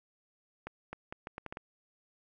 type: accelerating click train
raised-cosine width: 0.5 ms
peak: -25 dBFS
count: 8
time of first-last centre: 0.67-1.571 s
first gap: 260 ms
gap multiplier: 0.75
effects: none